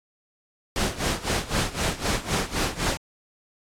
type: noise with tremolo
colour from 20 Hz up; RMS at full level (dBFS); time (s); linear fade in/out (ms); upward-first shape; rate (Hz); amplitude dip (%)
pink; -23; 0.76-2.97; 0; sine; 3.9; 85
effects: low-pass 9000 Hz 12 dB/octave + AAC 64 kbps